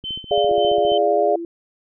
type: click train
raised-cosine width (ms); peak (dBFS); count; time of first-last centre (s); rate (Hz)
3; -25; 14; 0.04-0.918; 14.8
type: tone with tremolo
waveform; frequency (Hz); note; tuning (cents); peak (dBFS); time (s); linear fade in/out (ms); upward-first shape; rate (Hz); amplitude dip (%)
sine; 3075; G7; -34; -24; 0.04-0.98; 5; sine; 3.6; 85
type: chord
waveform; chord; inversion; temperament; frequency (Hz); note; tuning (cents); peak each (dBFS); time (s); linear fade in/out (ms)
sine; D diminished; second; equal; 415.3 / 587.3 / 698.5; Ab4 / D5 / F5; 0 / 0 / 0; -19; 0.31-1.36; 5
type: tone with pitch glide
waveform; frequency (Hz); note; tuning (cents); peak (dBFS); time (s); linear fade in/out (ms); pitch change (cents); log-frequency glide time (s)
sine; 349.2 to 338.1; F4 to E4; 0 to +44; -26; 0.49-1.45; 2; -56; 0.72-1.03
effects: none